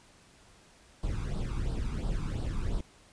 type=noise with flanger; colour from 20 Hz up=brown; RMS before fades=-32 dBFS; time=1.03-2.81 s; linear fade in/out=5 ms; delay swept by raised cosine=0.22 to 0.85 ms; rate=2.9 Hz; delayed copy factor=+0.85; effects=pink hiss -59 dBFS RMS until 3.12 s + resampled to 22050 Hz

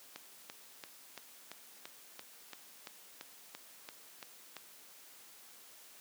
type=click train; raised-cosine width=0.2 ms; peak=-27 dBFS; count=14; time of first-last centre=0.16-4.567 s; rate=2.95 Hz; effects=white hiss -57 dBFS RMS until 6 s + high-pass 200 Hz 12 dB/octave

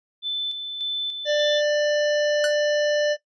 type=tone with tremolo; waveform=sine; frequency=3520 Hz; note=A7; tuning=in tune; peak=-23 dBFS; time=0.22-1.62 s; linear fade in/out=50 ms; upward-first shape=square; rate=1.7 Hz; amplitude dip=45%
type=harmonic tone; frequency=593 Hz; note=D5; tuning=17 cents sharp; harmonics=1 / 3 / 5 / 7 / 9 / 10; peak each=-19 / -29 / -33 / -36 / -38 / -39 dBFS; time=1.25-3.17 s; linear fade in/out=50 ms
type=tone with exponential decay; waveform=sawtooth; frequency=1486 Hz; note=F#6; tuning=7 cents sharp; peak=-17 dBFS; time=2.44-2.56 s; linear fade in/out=1 ms; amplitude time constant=26 ms
effects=noise-tail reverb RT60 0.1 s tail -17 dB re dry + resampled to 22050 Hz

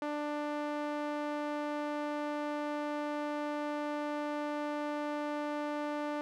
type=tone with band-pass filter; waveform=sawtooth; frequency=295.8 Hz; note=D4; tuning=13 cents sharp; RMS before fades=-36 dBFS; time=0.02-6.21 s; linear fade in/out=0 ms; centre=750 Hz; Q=0.77; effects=none

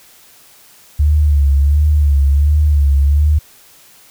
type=tone with vibrato; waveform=sine; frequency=72.4 Hz; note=D2; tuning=24 cents flat; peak=-8 dBFS; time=0.99-3.39 s; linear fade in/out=10 ms; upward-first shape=sine; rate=1.4 Hz; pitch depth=72 cents each way; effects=white hiss -45 dBFS RMS until 4.1 s

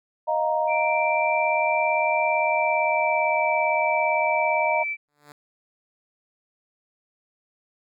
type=chord; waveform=sine; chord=Eb suspended second; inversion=none; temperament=just; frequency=622.3 / 700 / 933.4 Hz; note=Eb5 / F5 / Bb5; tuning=0 / +4 / +2 cents; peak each=-24 / -27 / -24 dBFS; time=0.27-4.84 s; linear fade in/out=20 ms
type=tone with pitch glide; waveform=sine; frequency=2349 to 2323 Hz; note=D7 to D7; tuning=0 to -20 cents; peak=-25 dBFS; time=0.67-4.97 s; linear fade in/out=50 ms; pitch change=-20 cents; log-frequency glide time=2.26-3.42 s
type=tone with exponential growth; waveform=5% pulse; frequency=146.83 Hz; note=D3; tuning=in tune; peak=-31 dBFS; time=5.08-5.32 s; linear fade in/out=2 ms; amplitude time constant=52 ms
effects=none

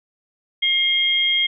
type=tone pair together; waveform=sine; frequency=2125 / 3235 Hz; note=C7 / G#7; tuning=+26 / -46 cents; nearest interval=perfect fifth; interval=728 cents; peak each=-21 / -17 dBFS; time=0.62-1.47 s; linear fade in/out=10 ms; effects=none

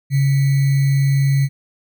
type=tone with sample-and-hold; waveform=sine; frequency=137.9 Hz; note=C#3; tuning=9 cents flat; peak=-12 dBFS; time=0.1-1.49 s; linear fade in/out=50 ms; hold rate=2100 Hz; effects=none

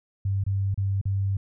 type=tone with dropouts; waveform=sine; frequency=98 Hz; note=G2; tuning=in tune; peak=-22 dBFS; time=0.25-1.37 s; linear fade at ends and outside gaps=5 ms; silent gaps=0.439-0.464 / 0.744-0.776 / 1.014-1.054 s; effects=none

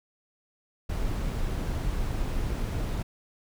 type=noise; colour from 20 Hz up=brown; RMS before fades=-29 dBFS; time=0.89-3.03 s; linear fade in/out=10 ms; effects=none

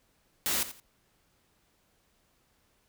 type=noise with echo; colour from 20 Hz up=white; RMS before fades=-29 dBFS; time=0.46-0.63 s; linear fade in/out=0 ms; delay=85 ms; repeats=2; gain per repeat=-13 dB; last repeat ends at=0.8 s; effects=pink hiss -70 dBFS RMS until 2.88 s

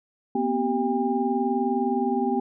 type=tone cluster; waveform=sine; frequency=237.7 / 257.4 / 388.4 / 804 Hz; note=A#3 / C4 / G4 / G5; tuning=+34 / -28 / -16 / +44 cents; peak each=-27 dBFS; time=0.35-2.4 s; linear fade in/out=5 ms; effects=none

